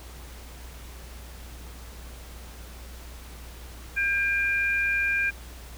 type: tone pair together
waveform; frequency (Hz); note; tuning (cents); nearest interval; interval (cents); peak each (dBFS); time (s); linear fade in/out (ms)
sine; 1601.8 / 2400; G6 / D7; +37 / +37; perfect fifth; 700; -25; 3.96-5.31; 20
effects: added 60 Hz sine -41 dBFS peak until 5.77 s + pink hiss -47 dBFS RMS until 5.77 s